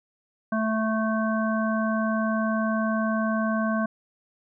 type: harmonic tone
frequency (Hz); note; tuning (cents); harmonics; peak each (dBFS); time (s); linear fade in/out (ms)
220; A3; 0; 1 / 3 / 5 / 7; -24 / -29 / -31 / -32; 0.52-3.86; 5
effects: none